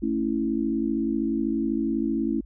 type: chord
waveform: sine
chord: A major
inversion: none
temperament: equal with one note detuned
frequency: 221.3 / 277.2 / 329.6 Hz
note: A3 / C#4 / E4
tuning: +10 / 0 / 0 cents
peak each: -27 dBFS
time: 0.02-2.41 s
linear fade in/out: 10 ms
effects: added 50 Hz sine -42 dBFS peak until 2.45 s